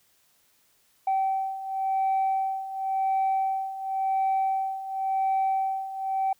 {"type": "beating tone pair", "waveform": "sine", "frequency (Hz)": [770, 770.93], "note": ["G5", "G5"], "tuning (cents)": [-31, -29], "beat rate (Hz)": 0.93, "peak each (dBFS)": [-28, -24], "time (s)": [1.07, 6.33], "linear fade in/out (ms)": 5, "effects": ["tanh soft clip ceiling -19 dBFS", "white hiss -65 dBFS RMS until 6.39 s"]}